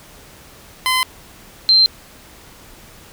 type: tone pair in turn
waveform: 15% pulse / sine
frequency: 1026 / 4134 Hz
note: C6 / C8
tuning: -34 / -22 cents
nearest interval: 2 octaves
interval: 2412 cents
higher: second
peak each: -8 dBFS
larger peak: neither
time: 0.86-1.03 / 1.69-1.86 s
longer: neither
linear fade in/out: 0 ms
effects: pink hiss -43 dBFS RMS until 3.12 s